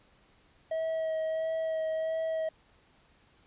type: tone with vibrato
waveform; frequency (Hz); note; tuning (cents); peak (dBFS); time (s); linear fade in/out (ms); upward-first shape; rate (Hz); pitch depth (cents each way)
triangle; 641; E5; -49; -27; 0.71-2.49; 5; sine; 1.5; 14
effects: pink hiss -64 dBFS RMS until 3.46 s + resampled to 8000 Hz